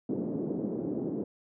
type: band-pass noise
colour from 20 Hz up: white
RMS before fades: -33 dBFS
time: 0.09-1.24 s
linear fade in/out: 5 ms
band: 160 to 390 Hz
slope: 24 dB/octave
effects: none